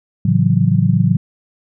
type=chord; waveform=sine; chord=F# minor seventh; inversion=first; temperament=just; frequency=111 / 138.75 / 166.5 / 185 Hz; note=A2 / C#3 / E3 / F#3; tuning=+16 / +2 / +18 / 0 cents; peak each=-16 dBFS; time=0.25-1.17 s; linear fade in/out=5 ms; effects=none